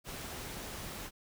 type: noise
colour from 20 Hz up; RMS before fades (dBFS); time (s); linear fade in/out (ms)
pink; -43; 0.04-1.11; 50
effects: none